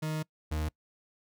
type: tone pair in turn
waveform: 40% pulse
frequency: 155.56 / 77.13 Hz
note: D#3 / D#2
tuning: 0 / -15 cents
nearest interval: octave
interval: 1215 cents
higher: first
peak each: -30 / -29 dBFS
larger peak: second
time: 0.02-0.23 / 0.51-0.69 s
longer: first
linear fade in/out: 10 ms
effects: noise-tail reverb RT60 0.1 s tail -24 dB re dry